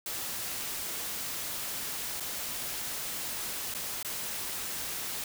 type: noise with dropouts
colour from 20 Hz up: white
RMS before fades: -36 dBFS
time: 0.06-5.24 s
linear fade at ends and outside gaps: 2 ms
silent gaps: 2.2-2.205 / 3.74-3.747 / 4.028-4.047 s
effects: none